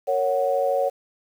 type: chord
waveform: sine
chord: F# major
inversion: first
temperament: just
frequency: 462.5 / 555 / 740 Hz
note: A#4 / C#5 / F#5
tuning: -14 / +2 / 0 cents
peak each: -27 / -21 / -25 dBFS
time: 0.07-0.9 s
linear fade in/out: 20 ms
effects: 8-bit